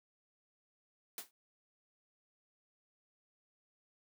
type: noise with exponential decay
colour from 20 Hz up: white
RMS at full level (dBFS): -39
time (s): 1.18-1.31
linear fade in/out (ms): 1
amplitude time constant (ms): 27
effects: high-pass 200 Hz 12 dB/octave